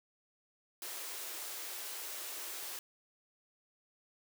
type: high-pass noise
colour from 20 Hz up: white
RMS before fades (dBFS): -43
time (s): 0.82-2.79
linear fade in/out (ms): 2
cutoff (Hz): 300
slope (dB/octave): 96
effects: none